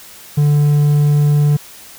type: tone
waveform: triangle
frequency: 146.83 Hz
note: D3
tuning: in tune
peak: -7 dBFS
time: 0.37-1.57 s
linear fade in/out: 10 ms
effects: white hiss -38 dBFS RMS until 1.98 s